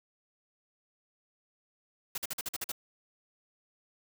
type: noise bursts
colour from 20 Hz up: white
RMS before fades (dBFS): -35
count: 8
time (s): 2.15-2.719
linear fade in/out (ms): 5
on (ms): 30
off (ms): 47
effects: none